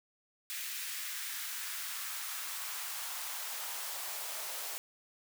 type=noise with high-pass filter sweep; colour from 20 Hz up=white; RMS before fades=-40 dBFS; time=0.5-4.78 s; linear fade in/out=0 ms; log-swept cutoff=2000 to 570 Hz; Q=1.5; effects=none